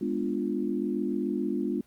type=chord; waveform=sine; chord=G# diminished seventh; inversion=none; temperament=equal with one note detuned; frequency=206.2 / 246.9 / 293.7 / 349.2 Hz; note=G#3 / B3 / D4 / F4; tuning=-12 / 0 / 0 / 0 cents; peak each=-32 dBFS; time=0.01-1.81 s; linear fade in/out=5 ms; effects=pink hiss -63 dBFS RMS until 1.86 s + Opus 48 kbps